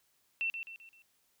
sine tone with echo, 2693 Hz, E7, 36 cents sharp, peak -30 dBFS, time 0.41-0.5 s, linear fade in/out 0 ms, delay 130 ms, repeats 4, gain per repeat -7 dB, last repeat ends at 1.02 s, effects white hiss -73 dBFS RMS until 1.4 s

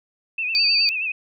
sine tone with vibrato, 2576 Hz, E7, 41 cents flat, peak -22 dBFS, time 0.38-1.12 s, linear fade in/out 5 ms, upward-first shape sine, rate 9.5 Hz, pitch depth 86 cents each way
sine tone, 4611 Hz, D8, 33 cents flat, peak -16 dBFS, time 0.55-0.89 s, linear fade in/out 0 ms
effects none

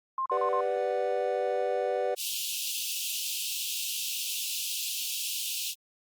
sine tone bursts, 1057 Hz, C6, 17 cents sharp, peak -27 dBFS, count 4, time 0.18-0.606 s, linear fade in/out 2 ms, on 78 ms, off 38 ms
triangle chord, G major seventh, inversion none, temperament equal, 392 / 493.9 / 587.3 / 740 Hz, G4 / B4 / D5 / F#5, 0 / 0 / 0 / 0 cents, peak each -32 / -28 / -30 / -32 dBFS, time 0.31-2.15 s, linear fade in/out 10 ms
pink high-pass noise, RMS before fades -33 dBFS, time 2.16-5.75 s, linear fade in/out 50 ms, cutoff 2600 Hz, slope 96 dB/octave
effects Opus 32 kbps

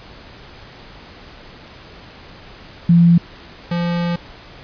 sine / square tone pair in turn, 170.7 / 172.68 Hz, F3 / F3, -39 / -19 cents, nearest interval unison, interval 20 cents, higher second, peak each -7 / -18 dBFS, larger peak first, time 2.89-3.18 / 3.71-4.16 s, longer second, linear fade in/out 5 ms, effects pink hiss -40 dBFS RMS until 4.63 s + resampled to 11025 Hz

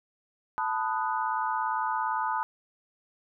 sine chord, B dominant seventh, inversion third, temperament equal with one note detuned, 880 / 997.5 / 1244.5 / 1480 Hz, A5 / B5 / D#6 / F#6, 0 / +17 / 0 / 0 cents, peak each -30 / -31 / -33 / -36 dBFS, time 0.58-2.43 s, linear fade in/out 0 ms, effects none

